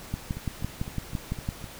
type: two click trains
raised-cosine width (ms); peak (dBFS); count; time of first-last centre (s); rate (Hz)
5; -24 / -16; 6 / 9; 0.37-1.642 / 0.14-1.489; 3.93 / 5.93
effects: pink hiss -44 dBFS RMS until 1.79 s